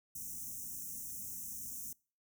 white band-stop noise, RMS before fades -44 dBFS, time 0.15-1.93 s, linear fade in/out 5 ms, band 290 to 5700 Hz, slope 96 dB/octave, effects noise-tail reverb RT60 0.4 s tail -25 dB re dry

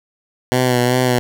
10% pulse tone with vibrato, 125 Hz, B2, 21 cents sharp, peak -5 dBFS, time 0.52-1.19 s, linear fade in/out 0 ms, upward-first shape sine, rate 2.6 Hz, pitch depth 34 cents each way, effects none

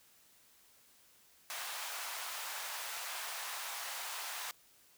pink high-pass noise, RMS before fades -42 dBFS, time 1.5-4.51 s, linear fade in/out 0 ms, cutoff 760 Hz, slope 24 dB/octave, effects white hiss -65 dBFS RMS until 4.97 s

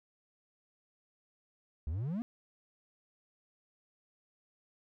triangle exponential sweep, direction up, 68.2 to 251 Hz, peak -31 dBFS, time 1.87-2.22 s, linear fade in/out 0 ms, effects none

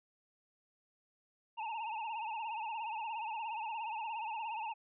square tone with vibrato, 888 Hz, A5, 16 cents sharp, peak -38 dBFS, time 1.57-4.74 s, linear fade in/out 20 ms, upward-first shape sine, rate 17 Hz, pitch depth 93 cents each way, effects resampled to 8000 Hz

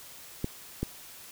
clicks, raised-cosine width 3 ms, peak -16 dBFS, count 2, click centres 0.444 / 0.83 s, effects white hiss -48 dBFS RMS until 1.31 s

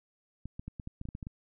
clicks, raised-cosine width 5 ms, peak -27 dBFS, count 11, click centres 0.456 / 0.595 / 0.68 / 0.798 / 0.874 / 1.014 / 1.054 / 1.088 / 1.151 / 1.228 / 1.269 s, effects none

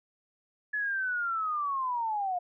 sine linear sweep, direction down, 1716 to 698.5 Hz, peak -28 dBFS, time 0.73-2.39 s, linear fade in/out 10 ms, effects none

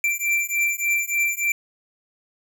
square beating tone pair, 2349 / 2352.4 Hz, D7 / D7, 0 / +2 cents, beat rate 3.4 Hz, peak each -24 dBFS, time 0.04-1.52 s, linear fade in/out 2 ms, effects none

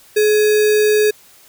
sine tone with sample-and-hold, 424.4 Hz, G#4, 38 cents sharp, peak -10 dBFS, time 0.16-1.11 s, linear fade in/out 10 ms, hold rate 2100 Hz, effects white hiss -47 dBFS RMS until 1.48 s

